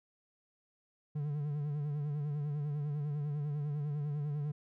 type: tone with vibrato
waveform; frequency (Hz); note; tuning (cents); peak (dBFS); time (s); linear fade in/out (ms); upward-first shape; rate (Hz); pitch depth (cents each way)
triangle; 146.83; D3; 0; -31; 1.15-4.52; 10; sine; 10; 56
effects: none